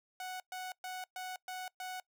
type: tone bursts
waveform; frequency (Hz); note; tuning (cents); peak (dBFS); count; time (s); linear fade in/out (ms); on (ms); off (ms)
sawtooth; 740; F#5; 0; -36; 6; 0.2-2; 2; 200; 120
effects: noise-tail reverb RT60 0.1 s tail -22 dB re dry